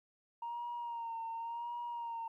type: tone with vibrato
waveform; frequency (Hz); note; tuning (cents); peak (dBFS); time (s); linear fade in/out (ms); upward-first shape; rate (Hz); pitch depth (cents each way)
sine; 932.3; A#5; 0; -37; 0.42-2.28; 5; sine; 0.91; 42
effects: tanh soft clip ceiling -35 dBFS + 13-bit